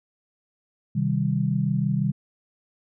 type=chord; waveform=sine; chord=C minor; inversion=none; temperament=just; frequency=130.81 / 156.98 / 196.22 Hz; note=C3 / Eb3 / G3; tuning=0 / +16 / +2 cents; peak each=-25 dBFS; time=0.95-2.12 s; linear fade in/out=10 ms; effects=none